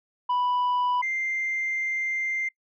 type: tone pair in turn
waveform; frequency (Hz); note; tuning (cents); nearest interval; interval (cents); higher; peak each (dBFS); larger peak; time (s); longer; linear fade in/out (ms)
sine; 987.8 / 2093; B5 / C7; 0 / 0; octave + minor second; 1300; second; -19 / -24; first; 0.29-1.02 / 1.02-2.49; second; 10
effects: noise-tail reverb RT60 0.1 s tail -24 dB re dry + tanh soft clip ceiling -21 dBFS